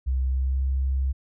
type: tone with pitch glide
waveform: sine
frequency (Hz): 64.9 to 66.49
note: C2 to C2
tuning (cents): -13 to +28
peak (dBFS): -21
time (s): 0.06-1.13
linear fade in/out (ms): 20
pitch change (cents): +41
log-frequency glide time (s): 0.25-0.63
effects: none